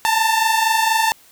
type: tone pair together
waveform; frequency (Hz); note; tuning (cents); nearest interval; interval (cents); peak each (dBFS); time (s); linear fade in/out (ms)
sawtooth; 880 / 904.2; A5 / A5; 0 / +47; unison; 47; -14; 0.05-1.12; 0
effects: white hiss -50 dBFS RMS until 1.31 s